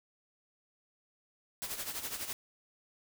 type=noise with tremolo; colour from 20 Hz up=white; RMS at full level=-37 dBFS; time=1.62-2.33 s; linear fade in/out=0 ms; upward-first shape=sine; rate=12 Hz; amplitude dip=65%; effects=none